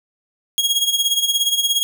sawtooth tone with tremolo, 3291 Hz, G#7, 16 cents flat, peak -10 dBFS, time 0.58-1.83 s, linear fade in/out 0 ms, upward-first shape sine, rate 17 Hz, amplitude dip 70%, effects none

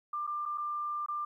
sine tone with dropouts, 1191 Hz, D6, 24 cents sharp, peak -32 dBFS, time 0.13-1.25 s, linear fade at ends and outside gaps 5 ms, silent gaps 0.268-0.274 / 0.455-0.459 / 0.576-0.58 / 1.062-1.084 s, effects 12-bit

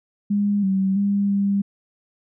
sine tone with pitch steps, 203.8 / 192 / 200.8 / 199.4 Hz, G#3 / G3 / G3 / G3, -32 / -36 / +42 / +30 cents, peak -17 dBFS, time 0.3-1.62 s, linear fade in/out 10 ms, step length 330 ms, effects none

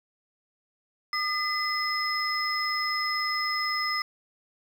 sine tone cluster, 1217 / 2021 / 5150 Hz, D#6 / B6 / E8, -39 / +39 / -41 cents, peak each -30 dBFS, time 1.13-4.02 s, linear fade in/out 2 ms, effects 8-bit

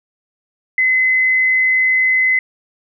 sine tone, 2038 Hz, C7, 46 cents flat, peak -11 dBFS, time 0.78-2.39 s, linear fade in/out 2 ms, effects none

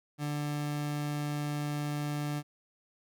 30% pulse tone, 147.2 Hz, D3, 4 cents sharp, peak -29 dBFS, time 0.18-2.43 s, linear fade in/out 50 ms, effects none

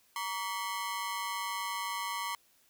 sawtooth ring-modulated tone, 1041 Hz, C6, 9 cents flat, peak -27 dBFS, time 0.16-2.35 s, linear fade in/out 0 ms, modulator 99.8 Hz, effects white hiss -67 dBFS RMS until 2.69 s

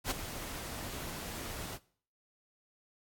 pink noise with ADSR envelope, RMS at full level -31 dBFS, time 0.04-1.79 s, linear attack 70 ms, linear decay 12 ms, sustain -11 dB, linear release 53 ms, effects noise-tail reverb RT60 0.5 s tail -20 dB re dry + AAC 64 kbps

